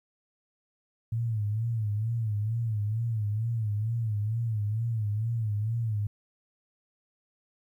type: tone with vibrato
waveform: sine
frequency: 110 Hz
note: A2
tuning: in tune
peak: -26 dBFS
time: 1.12-6.07 s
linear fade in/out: 5 ms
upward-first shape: sine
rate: 2.2 Hz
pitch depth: 110 cents each way
effects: 11-bit